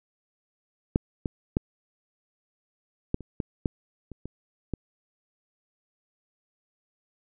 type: clicks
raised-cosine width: 3 ms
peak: -7 / -15 / -9 / -11 / -27 / -15 / -11 / -27 / -23 / -16 dBFS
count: 10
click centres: 0.959 / 1.258 / 1.569 / 3.144 / 3.207 / 3.402 / 3.658 / 4.117 / 4.256 / 4.737 s
effects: none